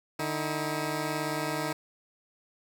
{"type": "tone pair together", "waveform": "10% pulse", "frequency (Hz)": [150.77, 320], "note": ["D3", "D#4"], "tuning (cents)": [46, 49], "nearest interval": "octave + minor second", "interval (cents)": 1303, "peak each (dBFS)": -24, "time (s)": [0.19, 1.73], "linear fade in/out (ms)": 5, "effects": []}